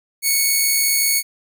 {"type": "tone", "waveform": "5% pulse", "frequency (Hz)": 2217, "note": "C#7", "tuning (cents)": 0, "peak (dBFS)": -5, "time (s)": [0.22, 1.23], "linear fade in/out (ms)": 50, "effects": []}